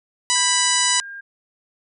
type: harmonic tone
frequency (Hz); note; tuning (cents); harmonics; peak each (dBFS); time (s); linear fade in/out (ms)
987.8; B5; 0; 1 / 2 / 3 / 4 / 5 / 6 / 7 / 8 / 9; -25 / -25 / -25 / -25 / -25 / -25 / -25 / -25 / -25; 0.3-1; 0
type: tone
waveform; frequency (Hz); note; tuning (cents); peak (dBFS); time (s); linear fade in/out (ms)
sine; 1608; G6; +44; -32; 0.35-1.21; 10
effects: none

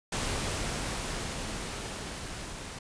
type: noise with level ramp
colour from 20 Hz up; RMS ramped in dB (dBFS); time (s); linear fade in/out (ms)
pink; -31 to -41; 0.12-2.79; 5
effects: resampled to 22050 Hz

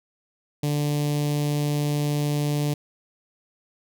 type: tone with notch filter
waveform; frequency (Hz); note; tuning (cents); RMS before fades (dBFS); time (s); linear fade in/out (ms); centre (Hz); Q
sawtooth; 146.83; D3; 0; -24; 0.63-2.74; 5; 1400; 0.62
effects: none

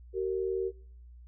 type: tone pair together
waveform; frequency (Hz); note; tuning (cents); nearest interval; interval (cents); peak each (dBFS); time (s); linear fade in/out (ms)
sine; 381.5 / 461.7; G4 / A#4; -47 / -17; minor third; 330; -30 / -33; 0.13-0.72; 50
effects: noise-tail reverb RT60 0.7 s tail -25 dB re dry + added 60 Hz sine -48 dBFS peak until 1.27 s

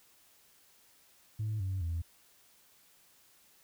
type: tone with pitch steps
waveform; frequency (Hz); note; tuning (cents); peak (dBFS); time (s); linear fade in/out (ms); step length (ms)
sine; 107.7 / 94.85 / 83.53; A2 / F#2 / E2; -37 / +43 / +23; -30; 1.39-2.02; 10; 210
effects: tanh soft clip ceiling -29 dBFS + white hiss -64 dBFS RMS until 3.63 s

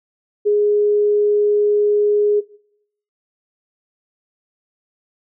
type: tone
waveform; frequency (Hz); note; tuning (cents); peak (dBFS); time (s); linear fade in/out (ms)
sine; 415.3; G#4; 0; -12; 0.45-2.41; 20
effects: noise-tail reverb RT60 0.7 s tail -20 dB re dry

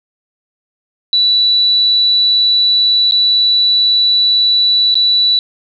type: tone with dropouts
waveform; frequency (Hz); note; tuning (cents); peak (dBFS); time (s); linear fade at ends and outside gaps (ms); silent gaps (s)
sine; 3951; B7; 0; -8; 1.13-5.39; 1; 3.111-3.121 / 4.943-4.954
effects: none

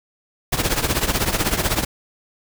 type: noise with tremolo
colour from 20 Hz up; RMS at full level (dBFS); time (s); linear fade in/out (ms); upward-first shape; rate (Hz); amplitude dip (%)
pink; -17; 0.52-1.85; 10; triangle; 16; 85
effects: none

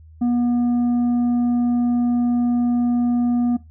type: tone with tanh clipping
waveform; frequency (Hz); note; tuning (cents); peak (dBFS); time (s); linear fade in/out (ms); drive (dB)
sine; 241.5; B3; -39; -17; 0.21-3.57; 10; 5
effects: noise-tail reverb RT60 0.2 s tail -17 dB re dry + added 79 Hz sine -42 dBFS peak until 3.7 s

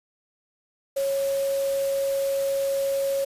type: tone in noise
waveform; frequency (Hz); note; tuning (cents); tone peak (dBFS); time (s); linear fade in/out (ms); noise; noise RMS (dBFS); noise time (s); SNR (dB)
sine; 550; C#5; -14; -22; 0.96-3.25; 10; white; -38; 0.96-3.25; +13
effects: resampled to 32000 Hz

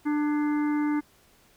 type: harmonic tone with a mistuned harmonic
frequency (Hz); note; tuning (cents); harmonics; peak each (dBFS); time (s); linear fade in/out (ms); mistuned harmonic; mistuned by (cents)
297.2; D4; +21; 1 / 3 / 4 / 5 / 6 / 7; -23 / -36 / -41 / -43 / -45 / -42; 0.05-1.01; 20; 6; -83
effects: pink hiss -60 dBFS RMS until 1.56 s

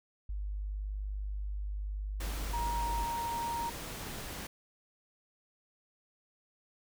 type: tone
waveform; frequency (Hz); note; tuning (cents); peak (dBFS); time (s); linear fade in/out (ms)
sine; 50.4; G1; +49; -34; 0.29-3.05; 5
type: noise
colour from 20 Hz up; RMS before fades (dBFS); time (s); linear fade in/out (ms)
pink; -42; 2.2-4.47; 5
type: tone with pitch glide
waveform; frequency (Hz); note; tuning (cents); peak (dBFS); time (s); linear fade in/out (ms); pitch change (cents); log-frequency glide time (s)
sine; 944 to 935.3; A#5 to A#5; +22 to +6; -33; 2.53-3.7; 10; -16; 2.7-2.97
effects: none

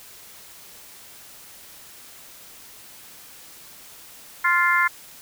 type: harmonic tone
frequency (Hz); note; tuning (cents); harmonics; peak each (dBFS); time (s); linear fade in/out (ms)
349.2; F4; 0; 3 / 4 / 5 / 6; -22 / -22 / -22 / -22; 4.44-4.88; 10
effects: white hiss -45 dBFS RMS until 5.21 s

